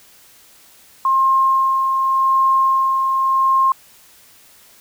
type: tone with tremolo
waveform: sine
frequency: 1065 Hz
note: C6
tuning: 30 cents sharp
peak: -11 dBFS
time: 1.05-3.72 s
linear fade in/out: 2 ms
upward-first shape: sine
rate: 0.87 Hz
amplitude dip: 35%
effects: white hiss -48 dBFS RMS until 4.8 s